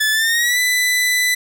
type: tone with pitch glide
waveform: sawtooth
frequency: 1736 to 1994.1 Hz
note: A6 to B6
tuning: -24 to +16 cents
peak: -11 dBFS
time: 0-1.35 s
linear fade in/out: 10 ms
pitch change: +240 cents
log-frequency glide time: 0.12-0.59 s
effects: none